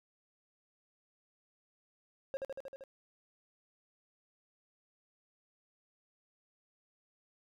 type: tone with echo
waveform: triangle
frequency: 540 Hz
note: C#5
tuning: 45 cents flat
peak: -32 dBFS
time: 2.34-2.37 s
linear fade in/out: 0 ms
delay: 78 ms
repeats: 6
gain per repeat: -2 dB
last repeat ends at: 2.838 s
effects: none